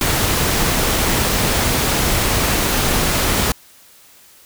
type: noise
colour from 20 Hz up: pink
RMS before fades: -17 dBFS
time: 0.01-3.52 s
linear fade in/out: 2 ms
effects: white hiss -47 dBFS RMS until 4.45 s